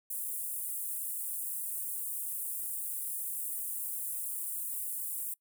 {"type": "high-pass noise", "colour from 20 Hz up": "pink", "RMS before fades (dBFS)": -37, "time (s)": [0.1, 5.34], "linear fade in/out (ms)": 5, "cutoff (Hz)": 8800, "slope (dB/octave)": 48, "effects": ["noise-tail reverb RT60 0.1 s tail -23 dB re dry"]}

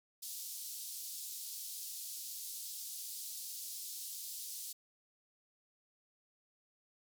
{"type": "band-pass noise", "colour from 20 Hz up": "white", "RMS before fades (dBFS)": -45, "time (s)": [0.22, 4.73], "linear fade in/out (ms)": 10, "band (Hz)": [4000, 16000], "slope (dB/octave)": 24, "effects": []}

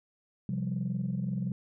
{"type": "chord", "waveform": "sine", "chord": "C suspended fourth", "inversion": "none", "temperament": "equal", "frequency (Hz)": [130.81, 174.61, 196], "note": ["C3", "F3", "G3"], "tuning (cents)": [0, 0, 0], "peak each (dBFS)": -33, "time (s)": [0.49, 1.52], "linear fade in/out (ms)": 2, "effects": ["tanh soft clip ceiling -23 dBFS"]}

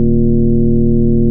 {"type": "tone with frequency modulation", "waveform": "sine", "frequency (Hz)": 104.7, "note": "G#2", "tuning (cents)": 15, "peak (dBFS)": -7, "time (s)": [0, 1.3], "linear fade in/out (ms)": 0, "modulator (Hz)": 124, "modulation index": 1.9, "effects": []}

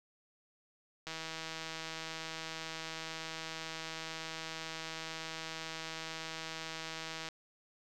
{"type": "click train", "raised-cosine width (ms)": 0.2, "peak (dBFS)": -24, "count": 1002, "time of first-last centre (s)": [1.07, 7.287], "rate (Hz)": 161, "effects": []}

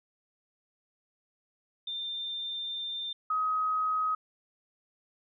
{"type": "tone pair in turn", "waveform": "sine", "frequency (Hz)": [3592, 1263.7], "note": ["A7", "D#6"], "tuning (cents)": [35, 26], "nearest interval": "octave + tritone", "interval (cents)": 1809, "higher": "first", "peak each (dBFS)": [-33, -26], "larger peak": "second", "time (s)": [[1.87, 3.13], [3.3, 4.15]], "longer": "first", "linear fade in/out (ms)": 5, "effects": []}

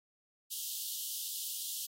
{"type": "high-pass noise", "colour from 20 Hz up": "white", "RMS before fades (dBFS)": -39, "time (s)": [0.5, 1.87], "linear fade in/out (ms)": 20, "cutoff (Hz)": 2900, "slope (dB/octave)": 96, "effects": ["AAC 48 kbps"]}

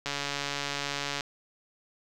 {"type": "click train", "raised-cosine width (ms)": 0.2, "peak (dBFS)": -14, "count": 164, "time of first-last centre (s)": [0.06, 1.208], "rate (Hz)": 142, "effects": []}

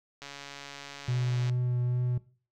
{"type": "click train", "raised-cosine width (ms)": 0.2, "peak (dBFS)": -25, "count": 181, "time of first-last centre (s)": [0.22, 1.497], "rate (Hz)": 141}
{"type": "tone with vibrato", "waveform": "triangle", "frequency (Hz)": 123.47, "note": "B2", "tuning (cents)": 0, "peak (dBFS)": -24, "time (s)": [1.08, 2.18], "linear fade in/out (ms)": 5, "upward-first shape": "triangle", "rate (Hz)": 2.4, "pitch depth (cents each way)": 12}
{"effects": ["noise-tail reverb RT60 0.4 s tail -19 dB re dry"]}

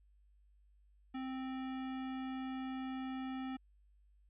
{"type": "tone", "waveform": "square", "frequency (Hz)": 261.6, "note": "C4", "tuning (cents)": 0, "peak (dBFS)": -40, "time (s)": [1.14, 3.57], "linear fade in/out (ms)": 10, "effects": ["added 50 Hz sine -64 dBFS peak until 4.29 s", "resampled to 8000 Hz"]}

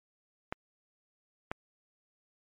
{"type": "clicks", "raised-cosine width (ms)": 0.5, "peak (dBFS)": -18, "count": 2, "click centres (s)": [0.525, 1.515], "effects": ["MP3 48 kbps"]}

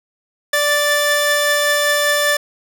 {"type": "tone pair together", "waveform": "sawtooth", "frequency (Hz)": [585, 1760.1], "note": ["D5", "A6"], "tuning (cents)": [-7, 0], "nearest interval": "octave + perfect fifth", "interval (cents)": 1907, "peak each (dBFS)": -13, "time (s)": [0.53, 2.37], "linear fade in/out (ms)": 5, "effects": []}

